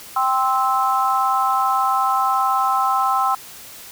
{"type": "chord", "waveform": "sine", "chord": "C major", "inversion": "second", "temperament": "just", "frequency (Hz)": [784.9, 1046.5, 1308.1], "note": ["G5", "C6", "E6"], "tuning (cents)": [2, 0, -14], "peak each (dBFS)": -20, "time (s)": [0.16, 3.35], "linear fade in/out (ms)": 5, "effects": ["white hiss -39 dBFS RMS until 3.91 s"]}